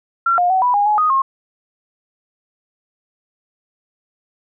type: tone with pitch steps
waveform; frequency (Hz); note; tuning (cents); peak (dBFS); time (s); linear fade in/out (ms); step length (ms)
sine; 1365 / 711 / 754 / 986 / 817 / 843 / 1244 / 1075; F6 / F5 / F#5 / B5 / G#5 / G#5 / D#6 / C6; -40 / +31 / +32 / -3 / -29 / +26 / -1 / +47; -12; 0.26-1.22; 5; 120
effects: none